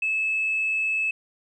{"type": "tone", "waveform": "sine", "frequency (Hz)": 2604, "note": "E7", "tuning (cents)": -22, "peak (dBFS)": -21, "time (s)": [0.02, 1.11], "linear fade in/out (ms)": 5, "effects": ["tanh soft clip ceiling -17 dBFS"]}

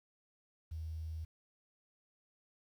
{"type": "tone", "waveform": "sine", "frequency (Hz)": 80, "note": "D#2", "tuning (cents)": 49, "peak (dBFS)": -39, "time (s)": [0.71, 1.25], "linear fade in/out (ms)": 10, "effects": ["11-bit"]}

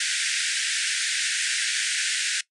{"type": "band-pass noise", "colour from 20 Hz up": "pink", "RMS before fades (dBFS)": -26, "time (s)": [0, 2.41], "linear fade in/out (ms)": 5, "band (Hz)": [1500, 9700], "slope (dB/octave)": 96, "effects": ["noise-tail reverb RT60 0.1 s tail -19 dB re dry"]}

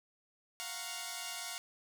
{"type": "chord", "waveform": "5% pulse", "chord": "Gb major seventh", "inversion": "third", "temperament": "equal with one note detuned", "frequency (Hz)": [698.5, 740, 932.3, 1104.9], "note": ["F5", "Gb5", "Bb5", "Db6"], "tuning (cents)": [0, 0, 0, -6], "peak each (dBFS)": [-32, -35, -35, -35], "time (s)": [0.6, 1.58], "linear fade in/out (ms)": 0, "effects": []}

